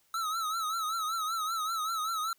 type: tone with vibrato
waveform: square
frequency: 1300 Hz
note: E6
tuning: 24 cents flat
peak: -31 dBFS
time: 0.14-2.33 s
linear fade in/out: 2 ms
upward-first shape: triangle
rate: 5.2 Hz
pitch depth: 100 cents each way
effects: white hiss -69 dBFS RMS until 2.38 s